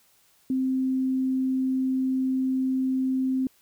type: tone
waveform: sine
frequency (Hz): 261.2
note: C4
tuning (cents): -3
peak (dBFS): -22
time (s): 0.5-3.47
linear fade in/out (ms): 2
effects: white hiss -62 dBFS RMS until 3.61 s